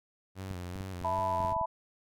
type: tone with vibrato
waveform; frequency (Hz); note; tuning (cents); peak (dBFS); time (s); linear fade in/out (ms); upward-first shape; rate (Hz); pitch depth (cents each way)
sawtooth; 92.1; F#2; -7; -34; 0.35-1.55; 50; square; 2.6; 59
type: clicks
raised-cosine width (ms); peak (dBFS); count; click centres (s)
5; -30; 10; 0.511 / 0.759 / 0.808 / 1.016 / 1.189 / 1.404 / 1.448 / 1.523 / 1.565 / 1.613
type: chord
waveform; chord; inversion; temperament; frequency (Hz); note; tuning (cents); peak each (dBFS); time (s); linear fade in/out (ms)
sine; E suspended fourth; none; equal; 659.3 / 880 / 987.8; E5 / A5 / B5; 0 / 0 / 0; -34 / -34 / -31; 1.04-1.66; 10
effects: none